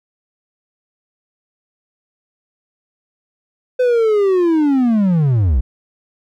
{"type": "linear sweep", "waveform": "triangle", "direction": "down", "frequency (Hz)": [510, 53.9], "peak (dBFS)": -9, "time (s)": [3.79, 5.61], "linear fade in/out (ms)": 10, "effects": []}